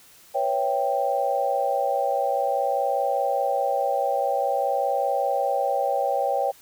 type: chord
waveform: sine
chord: C# half-diminished seventh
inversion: third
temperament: equal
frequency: 493.9 / 554.4 / 659.3 / 784 Hz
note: B4 / C#5 / E5 / G5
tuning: 0 / 0 / 0 / 0 cents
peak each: -30 / -25 / -30 / -24 dBFS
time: 0.34-6.52 s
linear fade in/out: 20 ms
effects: white hiss -52 dBFS RMS until 6.61 s